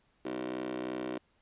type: tone with high-pass filter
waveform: 15% pulse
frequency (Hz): 63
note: B1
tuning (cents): +35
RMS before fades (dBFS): -37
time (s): 0.25-1.18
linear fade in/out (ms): 5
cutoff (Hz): 360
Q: 7.1
effects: pink hiss -71 dBFS RMS until 1.41 s + resampled to 8000 Hz